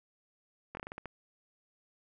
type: slowing click train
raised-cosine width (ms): 0.5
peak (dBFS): -26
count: 8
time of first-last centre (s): 0.75-1.057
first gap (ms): 21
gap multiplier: 1.24
effects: none